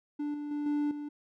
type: tone with level steps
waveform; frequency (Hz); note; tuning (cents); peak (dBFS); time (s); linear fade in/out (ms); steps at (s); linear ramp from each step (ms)
triangle; 293.7; D4; 0; -29 / -33 / -29 / -25 / -34; 0.19-1.09; 10; 0.34 / 0.51 / 0.66 / 0.91; 2
effects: none